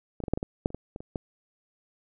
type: clicks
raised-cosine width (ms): 2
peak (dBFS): -24 / -17 / -20 / -10 / -17 / -17 / -9 / -30 / -21 / -24 / -27 / -17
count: 12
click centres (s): 0.203 / 0.238 / 0.282 / 0.336 / 0.375 / 0.429 / 0.659 / 0.704 / 0.746 / 0.961 / 1.005 / 1.158
effects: none